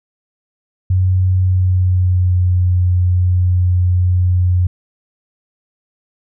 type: tone with pitch glide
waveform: sine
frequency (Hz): 92.6 to 90.12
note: F#2 to F#2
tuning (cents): +2 to -45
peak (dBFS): -10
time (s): 0.9-4.67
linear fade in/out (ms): 5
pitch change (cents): -47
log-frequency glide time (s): 1.39-2.49
effects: none